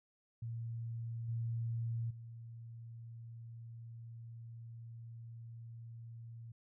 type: tone with level steps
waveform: sine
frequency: 115.5 Hz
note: A#2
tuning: 16 cents flat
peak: -39 / -35 / -47 dBFS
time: 0.42-6.52 s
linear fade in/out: 5 ms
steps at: 1.28 / 2.1 s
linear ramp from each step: 10 ms
effects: none